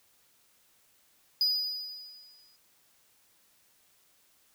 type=tone with exponential decay; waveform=triangle; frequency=4944 Hz; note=D#8; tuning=12 cents flat; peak=-21 dBFS; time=1.41-2.56 s; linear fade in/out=1 ms; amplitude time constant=250 ms; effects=white hiss -66 dBFS RMS until 4.54 s